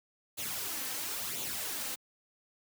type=noise with flanger; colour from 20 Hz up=white; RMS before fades=-37 dBFS; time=0.37-1.96 s; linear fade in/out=20 ms; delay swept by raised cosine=0.28 to 3.88 ms; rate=0.97 Hz; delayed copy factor=+0.6; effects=high-pass 80 Hz 12 dB/octave